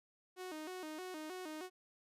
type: tone with vibrato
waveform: sawtooth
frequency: 337.7 Hz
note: E4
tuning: 42 cents sharp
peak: -40 dBFS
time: 0.36-1.7 s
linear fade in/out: 50 ms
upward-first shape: square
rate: 3.2 Hz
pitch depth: 150 cents each way
effects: resampled to 32000 Hz